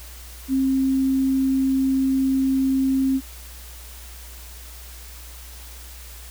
sine tone, 266.3 Hz, C4, 31 cents sharp, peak -17 dBFS, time 0.48-3.21 s, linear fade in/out 50 ms, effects added 60 Hz sine -39 dBFS peak until 6.3 s + white hiss -43 dBFS RMS until 6.3 s

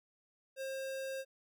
square tone, 534 Hz, C5, 35 cents sharp, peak -39 dBFS, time 0.56-1.25 s, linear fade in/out 50 ms, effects none

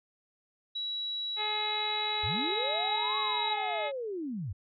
sine tone with pitch glide, 3900 to 3857 Hz, B7 to B7, -23 to -42 cents, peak -32 dBFS, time 0.75-3.54 s, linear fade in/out 10 ms, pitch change -19 cents, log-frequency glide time 2.26-2.61 s
harmonic tone, 424.1 Hz, G#4, 36 cents sharp, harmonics 1 / 2 / 3 / 4 / 5 / 6 / 7 / 8 / 9, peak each -42 / -35 / -43 / -46 / -38 / -43 / -50 / -46 / -42 dBFS, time 1.36-3.92 s, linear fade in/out 50 ms
sine linear two-way sweep, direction up then down, 63.9 to 1118 to 78.6 Hz, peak -33 dBFS, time 2.23-4.53 s, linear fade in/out 10 ms, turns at 3.18 s
effects none

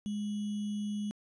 sine tone with sample-and-hold, 207.4 Hz, G#3, 2 cents flat, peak -32 dBFS, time 0.06-1.11 s, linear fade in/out 0 ms, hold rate 3150 Hz, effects resampled to 24000 Hz

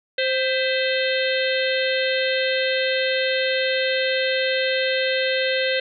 harmonic tone with a mistuned harmonic, 523.3 Hz, C5, in tune, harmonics 1 / 3 / 4 / 5 / 6 / 7 / 8, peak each -22 / -27 / -28 / -29 / -30 / -30 / -31 dBFS, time 0.18-5.8 s, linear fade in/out 5 ms, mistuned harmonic 4, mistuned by -75 cents, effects none

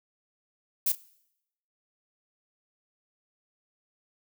violet noise with echo, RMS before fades -25 dBFS, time 0.86-0.92 s, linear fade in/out 5 ms, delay 33 ms, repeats 1, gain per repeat -15 dB, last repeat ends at 0.953 s, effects noise-tail reverb RT60 0.8 s tail -21 dB re dry

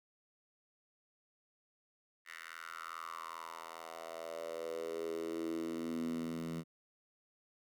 10% pulse tone with high-pass filter sweep, 82.41 Hz, E2, in tune, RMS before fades -42 dBFS, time 2.25-6.64 s, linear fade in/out 50 ms, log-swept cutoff 1800 to 180 Hz, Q 5.3, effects none

